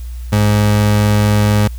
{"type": "tone", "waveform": "30% pulse", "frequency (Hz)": 104.4, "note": "G#2", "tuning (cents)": 10, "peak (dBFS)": -7, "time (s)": [0.32, 1.68], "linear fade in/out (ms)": 10, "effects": ["added 60 Hz sine -23 dBFS peak until 1.78 s", "white hiss -45 dBFS RMS until 1.78 s"]}